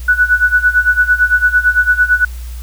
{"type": "tone with tremolo", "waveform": "sine", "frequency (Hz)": 1480, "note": "F#6", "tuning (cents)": 0, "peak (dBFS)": -5, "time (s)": [0.08, 2.25], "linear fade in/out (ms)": 5, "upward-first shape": "sine", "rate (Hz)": 8.9, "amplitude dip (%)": 85, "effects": ["added 60 Hz sine -23 dBFS peak until 2.62 s", "white hiss -40 dBFS RMS until 2.62 s"]}